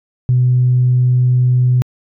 sine tone, 125.3 Hz, B2, 25 cents sharp, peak -8 dBFS, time 0.29-1.82 s, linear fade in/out 0 ms, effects tanh soft clip ceiling -4 dBFS

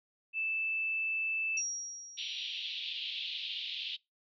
sine tone, 2637 Hz, E7, in tune, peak -31 dBFS, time 0.33-1.62 s, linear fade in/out 50 ms
sine tone with exponential decay, 5670 Hz, F8, 25 cents sharp, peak -31 dBFS, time 1.57-2.86 s, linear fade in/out 5 ms, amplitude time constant 280 ms
pink band-pass noise, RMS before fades -39 dBFS, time 2.17-3.97 s, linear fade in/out 20 ms, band 2800 to 3900 Hz, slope 48 dB/octave
effects noise-tail reverb RT60 0.2 s tail -23 dB re dry

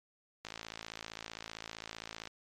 click train, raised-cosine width 0.2 ms, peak -24 dBFS, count 102, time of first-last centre 0.45-2.273 s, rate 55.4 Hz, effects MP3 64 kbps

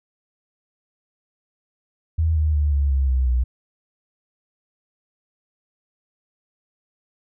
sine tone with pitch steps, 80.6 / 77.09 / 73.74 / 70.53 / 67.46 / 64.53 / 61.72 Hz, E2 / D#2 / D2 / C#2 / C#2 / C2 / B1, -38 / -15 / +8 / +31 / -46 / -23 / 0 cents, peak -16 dBFS, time 2.18-3.44 s, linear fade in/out 10 ms, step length 180 ms, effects none

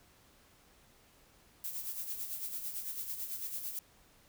violet noise with tremolo, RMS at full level -38 dBFS, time 1.64-3.79 s, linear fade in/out 2 ms, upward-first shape sine, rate 9 Hz, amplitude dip 55%, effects pink hiss -64 dBFS RMS until 4.28 s

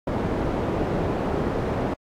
white low-pass noise, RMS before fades -25 dBFS, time 0.07-1.94 s, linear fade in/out 5 ms, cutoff 520 Hz, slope 12 dB/octave, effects AAC 64 kbps

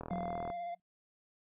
click train, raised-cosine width 1 ms, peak -27 dBFS, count 21, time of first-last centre 0.01-0.501 s, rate 40.7 Hz
triangle tone with vibrato, 694 Hz, F5, 11 cents flat, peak -36 dBFS, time 0.1-0.75 s, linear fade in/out 10 ms, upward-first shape square, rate 16 Hz, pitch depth 18 cents each way
sine tone with exponential decay, 182 Hz, F#3, 28 cents flat, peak -34 dBFS, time 0.11-0.8 s, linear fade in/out 2 ms, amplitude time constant 150 ms
effects noise-tail reverb RT60 0.1 s tail -21 dB re dry + resampled to 8000 Hz

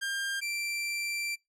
sawtooth tone pair in turn, 1600 / 2351 Hz, G6 / D7, +35 / +1 cents, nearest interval perfect fifth, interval 666 cents, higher second, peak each -27 / -28 dBFS, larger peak first, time 0.01-0.41 / 0.41-1.36 s, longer second, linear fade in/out 20 ms, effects noise-tail reverb RT60 0.2 s tail -25 dB re dry + low-pass 12000 Hz 12 dB/octave

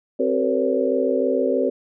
sine tone cluster, 263.2 / 380.5 / 454.5 / 501 / 564 Hz, C4 / F#4 / A#4 / B4 / C#5, +10 / +48 / -44 / +25 / +30 cents, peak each -24 dBFS, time 0.19-1.7 s, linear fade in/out 10 ms, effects none

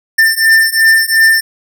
square beating tone pair, 1790 / 1792.8 Hz, A6 / A6, +29 / +32 cents, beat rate 2.8 Hz, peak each -11 / -10 dBFS, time 0.18-1.41 s, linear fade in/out 10 ms, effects none

